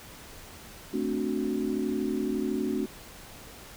sine chord, D dominant seventh, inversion second, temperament equal, 220 / 261.6 / 293.7 / 370 Hz, A3 / C4 / D4 / F#4, 0 / 0 / 0 / 0 cents, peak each -32 dBFS, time 0.93-2.86 s, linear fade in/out 10 ms, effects pink hiss -47 dBFS RMS until 3.76 s

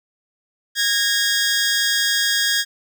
15% pulse tone pair together, 1641.9 / 1843 Hz, G#6 / A#6, -20 / -20 cents, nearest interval major second, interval 200 cents, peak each -11 / -18 dBFS, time 0.75-2.65 s, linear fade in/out 50 ms, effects none

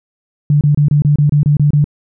sine tone bursts, 146.83 Hz, D3, in tune, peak -7 dBFS, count 10, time 0.5-1.843 s, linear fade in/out 2 ms, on 110 ms, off 27 ms, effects none

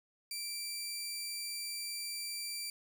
15% pulse tone pair together, 2349 / 4698 Hz, D7 / D8, 0 / 0 cents, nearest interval octave, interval 1200 cents, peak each -36 / -36 dBFS, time 0.31-2.7 s, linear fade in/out 2 ms, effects none

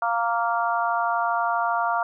harmonic tone, 232.4 Hz, A#3, 5 cents flat, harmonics 3 / 4 / 5 / 6, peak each -25 / -26 / -27 / -28 dBFS, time 0.02-2.03 s, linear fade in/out 2 ms, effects none

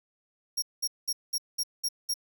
sawtooth tone bursts, 5588 Hz, F8, in tune, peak -24 dBFS, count 7, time 0.57-2.141 s, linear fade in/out 10 ms, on 53 ms, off 200 ms, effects none

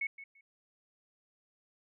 sine tone with echo, 2204 Hz, C#7, 11 cents flat, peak -31 dBFS, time 0.01-0.07 s, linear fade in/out 5 ms, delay 170 ms, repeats 2, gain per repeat -14 dB, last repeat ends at 0.41 s, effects none

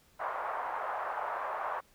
white band-pass noise, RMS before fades -36 dBFS, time 0.19-1.81 s, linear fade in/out 20 ms, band 630 to 1200 Hz, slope 24 dB/octave, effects pink hiss -65 dBFS RMS until 1.94 s

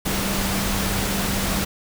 sine tone in noise, 196 Hz, G3, in tune, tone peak -27 dBFS, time 0.05-1.65 s, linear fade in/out 10 ms, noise pink, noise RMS -24 dBFS, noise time 0.05-1.65 s, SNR -6 dB, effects none

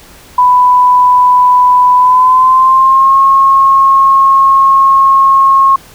sine tone with pitch glide, 994 to 1084 Hz, B5 to C#6, +11 to -39 cents, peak -3 dBFS, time 0.38-5.76 s, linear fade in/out 5 ms, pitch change +150 cents, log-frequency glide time 1.95-3.18 s, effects pink hiss -37 dBFS RMS until 5.94 s

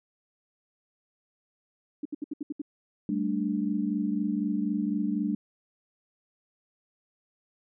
sine tone bursts, 293.7 Hz, D4, in tune, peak -29 dBFS, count 7, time 2.03-2.618 s, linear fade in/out 5 ms, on 24 ms, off 70 ms
sine chord, G suspended second, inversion none, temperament equal, 196 / 220 / 293.7 Hz, G3 / A3 / D4, 0 / 0 / 0 cents, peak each -30 dBFS, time 3.09-5.35 s, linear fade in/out 2 ms
effects none

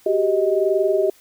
sine tone cluster, 377.7 / 399 / 627 Hz, F#4 / G4 / D#5, +36 / +31 / +13 cents, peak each -20 dBFS, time 0.06-1.1 s, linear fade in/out 5 ms, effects white hiss -53 dBFS RMS until 1.2 s

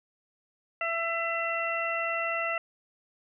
harmonic tone with a mistuned harmonic, 668 Hz, E5, 23 cents sharp, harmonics 1 / 2 / 3 / 4, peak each -33 / -33 / -33 / -33 dBFS, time 0.81-2.58 s, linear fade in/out 2 ms, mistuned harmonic 4, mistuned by +25 cents, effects none

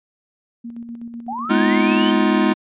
sine tone with tremolo, 234.3 Hz, A#3, 9 cents sharp, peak -28 dBFS, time 0.64-2.2 s, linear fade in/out 10 ms, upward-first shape square, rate 8 Hz, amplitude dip 45%
sine linear sweep, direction up, 715 to 3139 Hz, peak -24 dBFS, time 1.28-2.11 s, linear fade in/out 5 ms
square chord, F half-diminished seventh, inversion first, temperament just, 209.5 / 251.4 / 314.3 / 349.2 Hz, Ab3 / Cb4 / Eb4 / F4, +15 / +31 / +18 / 0 cents, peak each -19 / -21 / -20 / -22 dBFS, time 1.49-2.54 s, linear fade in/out 20 ms
effects resampled to 8000 Hz

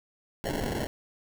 white noise with sample-and-hold, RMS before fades -31 dBFS, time 0.44-0.87 s, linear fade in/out 0 ms, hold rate 1225 Hz, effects none

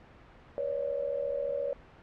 sine tone cluster, 485.7 / 560 / 600 Hz, B4 / C#5 / D5, -29 / +18 / +37 cents, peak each -36 / -31 / -39 dBFS, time 0.58-1.73 s, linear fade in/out 0 ms, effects pink hiss -54 dBFS RMS until 2.02 s + low-pass 2000 Hz 12 dB/octave

